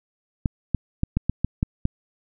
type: clicks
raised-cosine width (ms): 5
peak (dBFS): -8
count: 8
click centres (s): 0.458 / 0.747 / 1.034 / 1.17 / 1.296 / 1.446 / 1.629 / 1.854
effects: none